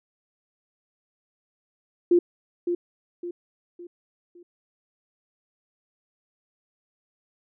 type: tone with echo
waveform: sine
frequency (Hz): 349.2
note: F4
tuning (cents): 0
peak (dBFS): -14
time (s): 2.11-2.19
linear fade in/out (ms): 5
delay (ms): 560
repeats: 4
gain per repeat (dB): -8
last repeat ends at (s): 4.43
effects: none